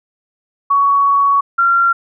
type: tone pair in turn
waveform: sine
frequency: 1121 / 1376.1 Hz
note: C#6 / F6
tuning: +19 / -26 cents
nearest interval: major third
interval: 355 cents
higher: second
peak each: -9 dBFS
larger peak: neither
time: 0.7-1.41 / 1.58-1.93 s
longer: first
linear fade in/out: 10 ms
effects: none